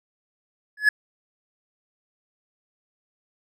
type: tone with exponential growth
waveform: triangle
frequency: 1700 Hz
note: G#6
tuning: 40 cents sharp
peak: -8 dBFS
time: 0.77-0.89 s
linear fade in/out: 5 ms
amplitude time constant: 26 ms
effects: none